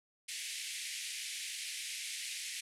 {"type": "band-pass noise", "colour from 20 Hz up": "pink", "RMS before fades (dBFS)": -42, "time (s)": [0.28, 2.61], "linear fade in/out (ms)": 10, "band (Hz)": [2000, 11000], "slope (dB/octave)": 48, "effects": []}